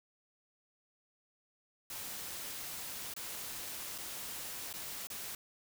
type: noise with dropouts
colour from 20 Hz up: white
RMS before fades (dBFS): -43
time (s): 1.9-5.35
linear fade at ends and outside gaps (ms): 2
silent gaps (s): 3.138-3.164 / 3.98-3.984 / 4.729-4.738 / 5.071-5.101
effects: none